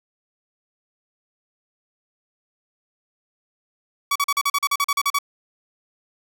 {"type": "tone bursts", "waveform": "sawtooth", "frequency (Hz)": 1134, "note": "C#6", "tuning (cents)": 39, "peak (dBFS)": -14, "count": 13, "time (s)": [4.11, 5.188], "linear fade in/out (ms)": 5, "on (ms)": 46, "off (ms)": 40, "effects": ["8-bit"]}